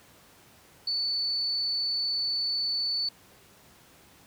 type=tone; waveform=sine; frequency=4482 Hz; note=C#8; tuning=18 cents sharp; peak=-26 dBFS; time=0.87-3.09 s; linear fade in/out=5 ms; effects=pink hiss -56 dBFS RMS until 4.26 s + high-pass 80 Hz 12 dB/octave